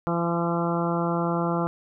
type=harmonic tone with a mistuned harmonic; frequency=170 Hz; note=F3; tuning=46 cents flat; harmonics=1 / 2 / 3 / 4 / 5 / 6 / 7 / 8; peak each=-26 / -29 / -31 / -32 / -33 / -34 / -34 / -35 dBFS; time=0.07-1.67 s; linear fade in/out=0 ms; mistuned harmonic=6; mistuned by=+20 cents; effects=none